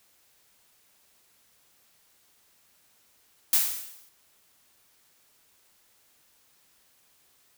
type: noise with exponential decay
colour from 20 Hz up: blue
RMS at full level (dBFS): -19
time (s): 3.53-4.09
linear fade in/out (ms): 2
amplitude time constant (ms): 120
effects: white hiss -64 dBFS RMS until 7.57 s